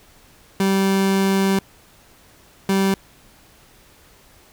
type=tone bursts at uneven times; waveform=30% pulse; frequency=194 Hz; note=G3; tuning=18 cents flat; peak=-13 dBFS; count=2; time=0.6-1.59 / 2.69-2.94 s; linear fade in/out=2 ms; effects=pink hiss -51 dBFS RMS until 4.52 s